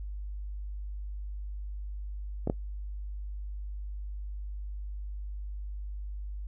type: clicks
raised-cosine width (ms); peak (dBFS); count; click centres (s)
2; -16 / -13; 2; 2.474 / 2.499
effects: noise-tail reverb RT60 0.1 s tail -21 dB re dry + added 50 Hz sine -35 dBFS peak until 6.47 s